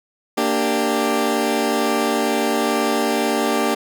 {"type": "chord", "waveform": "20% pulse", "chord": "G minor", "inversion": "first", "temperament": "equal with one note detuned", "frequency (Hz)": [231.6, 293.7, 392], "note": ["Bb3", "D4", "G4"], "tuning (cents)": [-11, 0, 0], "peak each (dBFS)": -17, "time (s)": [0.37, 3.75], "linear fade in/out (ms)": 10, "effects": []}